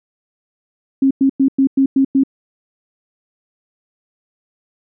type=tone bursts; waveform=sine; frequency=270 Hz; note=C#4; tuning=45 cents flat; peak=-9 dBFS; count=7; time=1.02-2.236 s; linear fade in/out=5 ms; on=88 ms; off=100 ms; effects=none